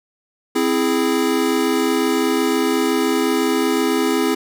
square chord, C augmented, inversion none, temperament equal, 261.6 / 329.6 / 415.3 Hz, C4 / E4 / G#4, 0 / 0 / 0 cents, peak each -21 dBFS, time 0.55-4.35 s, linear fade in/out 10 ms, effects none

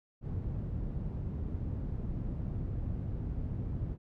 white low-pass noise, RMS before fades -36 dBFS, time 0.21-3.98 s, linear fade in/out 50 ms, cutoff 120 Hz, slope 12 dB/octave, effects none

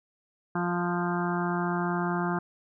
harmonic tone with a mistuned harmonic, 175.4 Hz, F3, 8 cents sharp, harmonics 1 / 2 / 4 / 5 / 6 / 7 / 8 / 9, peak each -29 / -32 / -35 / -36 / -37 / -37 / -38 / -39 dBFS, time 0.55-2.39 s, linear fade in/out 5 ms, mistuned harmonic 6, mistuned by -16 cents, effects none

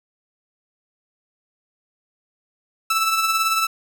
sawtooth tone with tremolo, 1319 Hz, E6, 1 cent sharp, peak -12 dBFS, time 2.9-3.67 s, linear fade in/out 5 ms, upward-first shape triangle, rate 18 Hz, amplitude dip 50%, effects none

